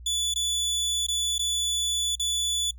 25% pulse tone with dropouts, 3459 Hz, A7, 30 cents flat, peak -20 dBFS, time 0.06-2.71 s, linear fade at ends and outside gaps 5 ms, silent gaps 0.34-0.358 / 1.067-1.084 / 1.382-1.392 / 2.155-2.196 s, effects noise-tail reverb RT60 0.1 s tail -22 dB re dry + added 60 Hz sine -41 dBFS peak until 2.78 s

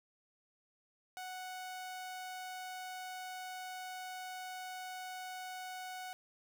sawtooth tone, 740 Hz, F#5, in tune, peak -39 dBFS, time 1.17-6.13 s, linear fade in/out 0 ms, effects none

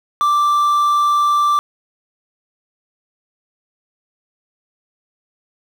triangle tone with quantisation, 1174.7 Hz, D6, in tune, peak -10 dBFS, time 0.21-1.59 s, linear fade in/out 0 ms, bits 6, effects none

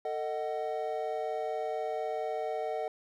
triangle chord, D# diminished, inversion second, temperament just, 448 / 622.3 / 746.7 Hz, A4 / D#5 / F#5, +31 / 0 / +16 cents, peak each -34 dBFS, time 0.05-2.88 s, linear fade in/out 2 ms, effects none

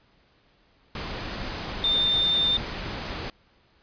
sine tone in noise, 3605 Hz, A7, 41 cents sharp, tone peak -20 dBFS, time 1.84-2.57 s, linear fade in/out 2 ms, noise pink, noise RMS -33 dBFS, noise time 0.95-3.3 s, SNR +10 dB, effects pink hiss -62 dBFS RMS until 3.82 s + resampled to 11025 Hz

